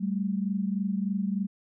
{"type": "tone pair together", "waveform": "sine", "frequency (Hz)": [193.6, 216.9], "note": ["G3", "A3"], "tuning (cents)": [-21, -25], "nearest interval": "major second", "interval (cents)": 196, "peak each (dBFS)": [-27, -31], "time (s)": [0, 1.47], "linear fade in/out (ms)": 20, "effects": []}